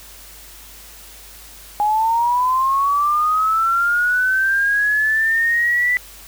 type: linear sweep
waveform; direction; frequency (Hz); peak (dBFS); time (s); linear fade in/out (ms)
sine; up; 826 to 1986; -14; 1.8-5.97; 0
effects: added 50 Hz sine -45 dBFS peak until 6.27 s + white hiss -41 dBFS RMS until 6.27 s